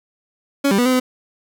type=tone with pitch steps; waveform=30% pulse; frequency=279.5 / 197.1 / 244.4 / 256.2 / 253.9 Hz; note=C#4 / G3 / B3 / C4 / B3; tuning=+14 / +10 / -18 / -36 / +48 cents; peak=-11 dBFS; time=0.64-1 s; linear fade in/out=10 ms; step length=72 ms; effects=none